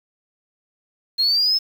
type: linear sweep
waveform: sine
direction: up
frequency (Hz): 4186 to 5274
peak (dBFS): -14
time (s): 1.18-1.59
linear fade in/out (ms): 20
effects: tanh soft clip ceiling -12 dBFS + 7-bit